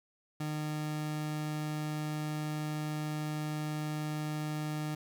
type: tone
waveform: 30% pulse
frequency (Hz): 152.2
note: D#3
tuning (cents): -38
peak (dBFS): -31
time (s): 0.4-4.95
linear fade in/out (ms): 5
effects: 12-bit